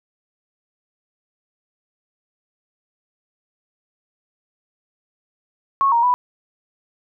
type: tone with pitch steps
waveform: sine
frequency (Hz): 1098 / 936 / 988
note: C#6 / A#5 / B5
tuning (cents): -17 / +7 / 0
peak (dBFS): -13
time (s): 5.81-6.14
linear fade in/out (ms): 0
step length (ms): 110
effects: none